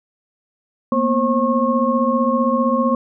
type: tone cluster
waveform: sine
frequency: 230.6 / 246 / 534 / 1086 Hz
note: A#3 / B3 / C5 / C#6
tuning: -19 / -7 / +35 / -36 cents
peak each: -20 dBFS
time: 0.92-2.95 s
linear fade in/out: 2 ms
effects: none